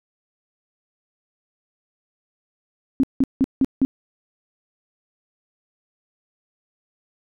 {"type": "tone bursts", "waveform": "sine", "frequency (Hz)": 266.5, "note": "C4", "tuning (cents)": 32, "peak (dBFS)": -13, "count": 5, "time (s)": [3, 3.85], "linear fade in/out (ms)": 0, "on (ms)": 34, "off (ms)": 170, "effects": []}